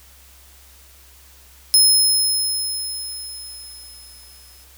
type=tone with exponential decay; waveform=20% pulse; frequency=5160 Hz; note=E8; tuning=38 cents flat; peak=-4 dBFS; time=1.74-4.64 s; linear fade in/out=0 ms; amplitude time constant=630 ms; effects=added 66 Hz sine -49 dBFS peak until 4.77 s + white hiss -49 dBFS RMS until 4.77 s